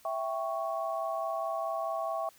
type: chord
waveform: sine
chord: C# diminished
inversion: first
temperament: equal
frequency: 659.3 / 784 / 1108.7 Hz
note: E5 / G5 / C#6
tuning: 0 / 0 / 0 cents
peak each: -33 / -37 / -36 dBFS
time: 0.05-2.29 s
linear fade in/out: 2 ms
effects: white hiss -60 dBFS RMS until 2.38 s